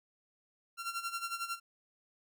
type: tone with tremolo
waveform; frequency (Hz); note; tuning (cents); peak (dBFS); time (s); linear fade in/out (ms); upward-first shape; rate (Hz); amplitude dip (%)
sawtooth; 1370; F6; -34; -30; 0.77-1.6; 50; sine; 11; 75
effects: none